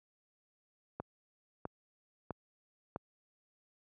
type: click train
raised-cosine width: 1 ms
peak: -24 dBFS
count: 4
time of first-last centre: 1-2.961 s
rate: 1.53 Hz
effects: high-pass 80 Hz 12 dB/octave